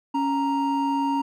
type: tone pair together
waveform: triangle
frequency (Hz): 277.2 / 932.4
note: C#4 / A#5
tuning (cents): 0 / 0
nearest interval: octave + major sixth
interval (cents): 2100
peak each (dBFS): -22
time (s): 0.14-1.22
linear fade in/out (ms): 10
effects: none